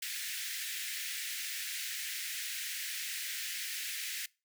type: high-pass noise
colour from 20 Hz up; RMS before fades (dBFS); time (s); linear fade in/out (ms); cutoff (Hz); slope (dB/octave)
pink; -39; 0.02-4.26; 5; 1700; 48
effects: noise-tail reverb RT60 0.3 s tail -24 dB re dry